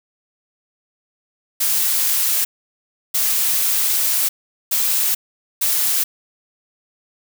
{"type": "noise bursts at uneven times", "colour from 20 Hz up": "blue", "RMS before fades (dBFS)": -18, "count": 4, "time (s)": [[1.6, 2.45], [3.14, 4.29], [4.71, 5.15], [5.61, 6.04]], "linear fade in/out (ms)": 10, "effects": []}